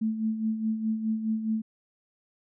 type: tone with tremolo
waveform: sine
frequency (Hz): 220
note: A3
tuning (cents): 0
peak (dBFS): -23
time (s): 0.01-1.62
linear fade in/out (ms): 10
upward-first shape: sine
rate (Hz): 4.8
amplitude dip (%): 60
effects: none